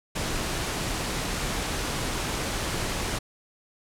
pink noise, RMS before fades -29 dBFS, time 0.15-3.19 s, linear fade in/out 10 ms, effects low-pass 10000 Hz 12 dB/octave

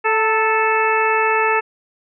harmonic tone with a mistuned harmonic, 438.2 Hz, A4, 7 cents flat, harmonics 1 / 2 / 3 / 4 / 5 / 6, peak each -20 / -19 / -21 / -22 / -25 / -23 dBFS, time 0.04-1.61 s, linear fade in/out 20 ms, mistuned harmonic 2, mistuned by +31 cents, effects none

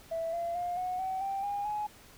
sine tone with pitch steps, 659.3 / 682.6 / 706.6 / 731.5 / 757.3 / 784 / 811.7 / 840.3 Hz, E5 / F5 / F5 / F#5 / F#5 / G5 / G#5 / G#5, 0 / -40 / +20 / -20 / +40 / 0 / -40 / +20 cents, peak -30 dBFS, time 0.11-1.87 s, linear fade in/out 10 ms, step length 220 ms, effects tanh soft clip ceiling -26 dBFS + pink hiss -55 dBFS RMS until 2.17 s

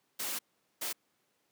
white noise bursts at uneven times, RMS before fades -36 dBFS, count 2, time 0.19-0.39 / 0.81-0.93 s, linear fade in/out 10 ms, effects pink hiss -75 dBFS RMS until 1.51 s + high-pass 200 Hz 12 dB/octave

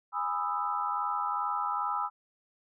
sine chord, E major seventh, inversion first, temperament just, 824.1 / 988.9 / 1236.1 / 1318.5 Hz, G#5 / B5 / D#6 / E6, -14 / +2 / -12 / 0 cents, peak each -35 / -34 / -35 / -33 dBFS, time 0.12-2.1 s, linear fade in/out 50 ms, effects none

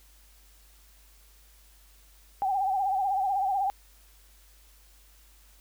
sine tone with vibrato, 779 Hz, G5, 11 cents flat, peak -24 dBFS, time 2.42-3.7 s, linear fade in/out 0 ms, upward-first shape sine, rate 16 Hz, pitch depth 77 cents each way, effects added 50 Hz sine -56 dBFS peak until 5.6 s + white hiss -60 dBFS RMS until 5.6 s

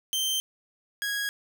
sawtooth tone pair in turn, 3125 / 1652 Hz, G7 / G#6, -6 / -10 cents, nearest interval major seventh, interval 1104 cents, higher first, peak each -22 / -24 dBFS, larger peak first, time 0.13-0.4 / 1.02-1.29 s, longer neither, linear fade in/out 0 ms, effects none

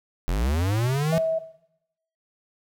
square linear sweep, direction up, 39.24 to 169.7 Hz, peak -22 dBFS, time 0.28-1.18 s, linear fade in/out 0 ms
sine tone, 647 Hz, E5, 32 cents flat, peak -21 dBFS, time 1.12-1.39 s, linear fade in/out 10 ms
effects noise-tail reverb RT60 0.8 s tail -17 dB re dry

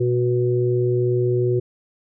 harmonic tone, 122.4 Hz, B2, 15 cents flat, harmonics 1 / 3 / 4, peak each -20 / -19 / -29 dBFS, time 0-1.6 s, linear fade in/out 10 ms, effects none

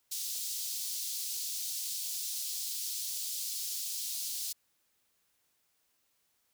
pink high-pass noise, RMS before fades -37 dBFS, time 0.11-4.53 s, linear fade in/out 10 ms, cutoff 4200 Hz, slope 24 dB/octave, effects white hiss -75 dBFS RMS until 6.53 s

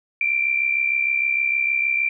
sine tone with amplitude modulation, 2359 Hz, D7, 7 cents sharp, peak -15 dBFS, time 0.21-2.09 s, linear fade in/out 2 ms, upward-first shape sine, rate 66.5 Hz, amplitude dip 65%, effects none

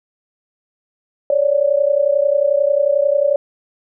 sine tone pair together, 554.4 / 585.6 Hz, C#5 / D5, 0 / -5 cents, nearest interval minor second, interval 95 cents, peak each -15 dBFS, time 1.3-3.36 s, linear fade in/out 2 ms, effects none

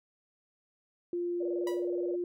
sine tone with pitch glide, 349.2 to 352 Hz, F4 to F4, 0 to +14 cents, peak -30 dBFS, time 1.13-2.24 s, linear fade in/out 2 ms, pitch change +14 cents, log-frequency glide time 1.54-1.66 s
sine tone with vibrato, 529 Hz, C5, 19 cents sharp, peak -37 dBFS, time 1.4-2.16 s, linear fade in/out 10 ms, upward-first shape square, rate 19 Hz, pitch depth 150 cents each way
sawtooth tone with exponential decay, 977 Hz, B5, 19 cents flat, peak -33 dBFS, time 1.67-1.88 s, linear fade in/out 2 ms, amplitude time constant 45 ms
effects none

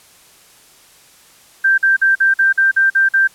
sine tone bursts, 1574 Hz, G6, 7 cents sharp, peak -9 dBFS, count 9, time 1.64-3.276 s, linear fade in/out 10 ms, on 140 ms, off 47 ms, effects white hiss -47 dBFS RMS until 3.34 s + low-pass 12000 Hz 12 dB/octave

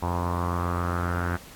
sawtooth tone with low-pass filter sweep, 87.31 Hz, F2, in tune, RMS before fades -27 dBFS, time 0.02-1.37 s, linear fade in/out 10 ms, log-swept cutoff 950 to 1500 Hz, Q 5.6, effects pink hiss -47 dBFS RMS until 1.55 s + AAC 64 kbps

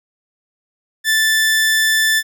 sawtooth tone, 1760 Hz, A6, in tune, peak -9 dBFS, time 1.04-2.23 s, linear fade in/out 50 ms, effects none

